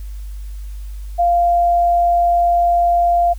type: tone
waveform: sine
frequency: 695 Hz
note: F5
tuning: 9 cents flat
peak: -11 dBFS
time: 1.18-3.34 s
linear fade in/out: 20 ms
effects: added 50 Hz sine -26 dBFS peak until 3.38 s + white hiss -50 dBFS RMS until 3.38 s